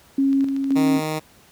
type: tone with tremolo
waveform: sine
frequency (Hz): 273.1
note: C#4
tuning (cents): -26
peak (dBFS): -15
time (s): 0.18-1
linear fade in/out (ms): 5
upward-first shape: square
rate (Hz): 1.9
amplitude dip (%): 45
type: click train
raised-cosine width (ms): 0.2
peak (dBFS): -24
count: 10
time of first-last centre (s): 0.33-1.033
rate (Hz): 12.8
type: tone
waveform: 10% pulse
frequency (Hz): 155.56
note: D#3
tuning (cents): 0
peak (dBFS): -15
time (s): 0.75-1.2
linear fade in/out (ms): 20
effects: pink hiss -52 dBFS RMS until 1.51 s + high-pass 60 Hz 12 dB/octave